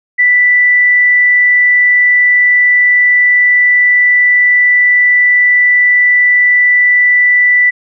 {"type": "tone", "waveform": "sine", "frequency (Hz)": 1975.5, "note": "B6", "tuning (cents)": 0, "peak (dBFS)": -5, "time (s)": [0.18, 7.71], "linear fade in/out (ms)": 20, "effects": []}